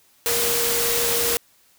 sine tone in noise, 470.2 Hz, A#4, 15 cents sharp, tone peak -26 dBFS, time 0.26-1.37 s, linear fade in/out 0 ms, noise white, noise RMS -22 dBFS, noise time 0.26-1.37 s, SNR -7 dB, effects white hiss -58 dBFS RMS until 1.78 s

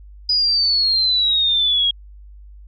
sine exponential sweep, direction down, 4977 to 3267 Hz, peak -14 dBFS, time 0.29-1.91 s, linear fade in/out 5 ms, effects added 50 Hz sine -38 dBFS peak until 2.67 s

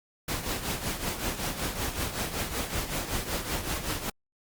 pink noise with tremolo, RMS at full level -29 dBFS, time 0.28-4.1 s, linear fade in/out 5 ms, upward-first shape triangle, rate 5.3 Hz, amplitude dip 70%, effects Opus 48 kbps

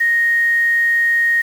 sine tone with quantisation, 1864.7 Hz, A#6, in tune, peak -12 dBFS, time 0-1.42 s, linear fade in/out 10 ms, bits 6, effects none

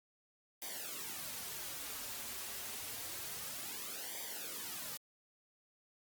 white noise with flanger, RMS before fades -44 dBFS, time 0.62-4.97 s, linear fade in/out 0 ms, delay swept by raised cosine 0.73 to 6.53 ms, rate 0.28 Hz, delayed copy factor -0.75, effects Opus 48 kbps

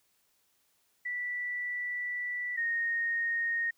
sine tone pair in turn, 1964 / 1857 Hz, B6 / A#6, -10 / -7 cents, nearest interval minor second, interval 97 cents, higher first, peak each -32 / -28 dBFS, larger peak second, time 1.05-2.57 / 2.57-3.71 s, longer first, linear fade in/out 10 ms, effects white hiss -72 dBFS RMS until 3.77 s

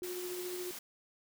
sine tone with tremolo, 360 Hz, F#4, 47 cents flat, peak -37 dBFS, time 0.02-0.71 s, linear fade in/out 0 ms, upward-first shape triangle, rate 14 Hz, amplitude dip 35%
white high-pass noise, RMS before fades -45 dBFS, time 0.03-0.79 s, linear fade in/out 5 ms, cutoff 140 Hz, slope 96 dB/octave
effects none

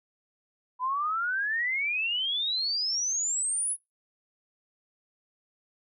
sine exponential sweep, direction up, 987.8 to 10590 Hz, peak -26 dBFS, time 0.79-3.77 s, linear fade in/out 50 ms, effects noise-tail reverb RT60 0.2 s tail -23 dB re dry

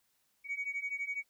sine beating tone pair, 2242 / 2254 Hz, C#7 / C#7, +19 / +28 cents, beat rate 12 Hz, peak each -38 / -36 dBFS, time 0.44-1.24 s, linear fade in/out 50 ms, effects tanh soft clip ceiling -29 dBFS + white hiss -75 dBFS RMS until 1.29 s

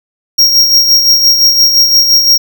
square tone with tremolo, 5588 Hz, F8, in tune, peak -3 dBFS, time 0.38-2.38 s, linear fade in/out 10 ms, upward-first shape sine, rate 5.8 Hz, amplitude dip 50%, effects none

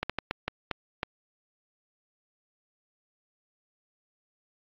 slowing click train, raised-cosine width 0.3 ms, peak -12 dBFS, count 7, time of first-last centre 0.03-1.031 s, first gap 66 ms, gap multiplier 1.37, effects low-pass 4000 Hz 12 dB/octave + AAC 48 kbps

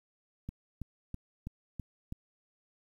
click train, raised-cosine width 5 ms, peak -26 dBFS, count 6, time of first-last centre 0.49-2.124 s, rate 3.06 Hz, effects 10-bit

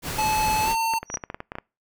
pink noise, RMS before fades -30 dBFS, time 0.02-0.76 s, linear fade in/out 50 ms
square tone with pitch glide, 864 to 903.3 Hz, A5 to A5, -32 to +45 cents, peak -22 dBFS, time 0.18-0.99 s, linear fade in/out 10 ms, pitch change +77 cents, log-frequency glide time 0.63-0.71 s
clicks, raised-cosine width 0.5 ms, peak -17 dBFS, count 12, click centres 0.937 / 1.03 / 1.101 / 1.141 / 1.172 / 1.238 / 1.301 / 1.345 / 1.404 / 1.519 / 1.554 / 1.585 s
sine tone with exponential growth, 5800 Hz, F#8, 35 cents flat, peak -22 dBFS, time 1.05-1.16 s, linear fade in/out 5 ms, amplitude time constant 23 ms
effects noise-tail reverb RT60 0.3 s tail -26 dB re dry

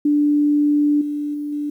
sine tone with level steps, 293.7 Hz, D4, in tune, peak -13 / -21 / -23 / -21 dBFS, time 0.05-1.7 s, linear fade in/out 5 ms, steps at 1.01 / 1.34 / 1.52 s, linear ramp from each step 5 ms, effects 9-bit

